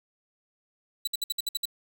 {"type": "tone bursts", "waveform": "sawtooth", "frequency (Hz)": 3951, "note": "B7", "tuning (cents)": 0, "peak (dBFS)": -23, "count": 8, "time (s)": [1.05, 1.655], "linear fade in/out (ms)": 5, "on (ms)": 24, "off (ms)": 59, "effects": []}